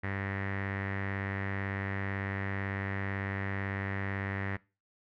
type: tone with low-pass filter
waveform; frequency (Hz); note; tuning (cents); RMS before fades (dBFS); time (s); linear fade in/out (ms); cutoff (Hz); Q
sawtooth; 98; G2; 0; -35; 0.03-4.57; 10; 1900; 6.5
effects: noise-tail reverb RT60 0.3 s tail -21 dB re dry